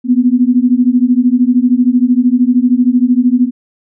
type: beating tone pair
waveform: sine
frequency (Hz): 241.5 / 254.5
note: B3 / C4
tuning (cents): -39 / -48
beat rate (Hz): 13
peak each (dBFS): -10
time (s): 0.04-3.51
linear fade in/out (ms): 50
effects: none